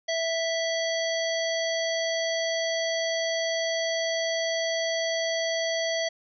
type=harmonic tone with a mistuned harmonic; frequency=658 Hz; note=E5; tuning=3 cents flat; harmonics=1 / 3 / 5 / 7 / 9; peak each=-27 / -32 / -34 / -35 / -37 dBFS; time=0.08-6.09 s; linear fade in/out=10 ms; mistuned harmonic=7; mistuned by=-21 cents; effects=none